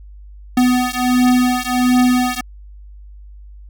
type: beating tone pair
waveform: square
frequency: 249.1 / 250.5 Hz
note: B3 / B3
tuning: +15 / +25 cents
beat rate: 1.4 Hz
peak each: -16 dBFS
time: 0.57-2.41 s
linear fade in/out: 5 ms
effects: added 50 Hz sine -35 dBFS peak until 3.69 s